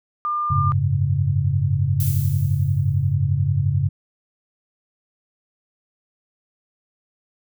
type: tone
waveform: sine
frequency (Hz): 1200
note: D6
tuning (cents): +37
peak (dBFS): -20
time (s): 0.25-0.72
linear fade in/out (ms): 0
type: chord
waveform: sine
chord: F# suspended second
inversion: none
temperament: equal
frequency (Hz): 92.5 / 103.83 / 138.59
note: F#2 / G#2 / C#3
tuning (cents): 0 / 0 / 0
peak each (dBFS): -22 / -22 / -20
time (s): 0.5-3.89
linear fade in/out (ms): 10
type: noise with exponential decay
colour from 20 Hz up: violet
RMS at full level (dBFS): -27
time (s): 2-3.15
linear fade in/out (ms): 1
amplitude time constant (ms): 250
effects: none